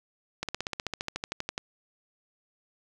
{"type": "slowing click train", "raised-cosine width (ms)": 0.2, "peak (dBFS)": -14, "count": 17, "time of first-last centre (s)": [0.43, 1.579], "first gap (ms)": 57, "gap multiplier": 1.03, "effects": []}